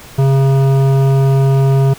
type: tone with hard clipping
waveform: sine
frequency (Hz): 135.7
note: C#3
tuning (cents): -36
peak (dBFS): -10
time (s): 0.18-1.94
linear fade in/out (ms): 10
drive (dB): 13
effects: pink hiss -36 dBFS RMS until 1.98 s